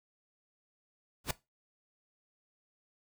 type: noise with exponential growth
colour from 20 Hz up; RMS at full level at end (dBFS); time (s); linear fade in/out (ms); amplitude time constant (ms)
pink; -25; 1.24-1.31; 5; 15
effects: noise-tail reverb RT60 0.2 s tail -18 dB re dry